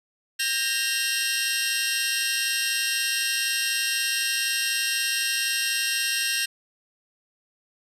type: tone cluster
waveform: 20% pulse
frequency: 1594 / 1870 / 2705 / 2817 / 4187 Hz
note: G6 / A#6 / E7 / F7 / C8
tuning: +28 / +5 / +44 / +14 / 0 cents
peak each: -25 dBFS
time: 0.39-6.46 s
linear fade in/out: 10 ms
effects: resampled to 32000 Hz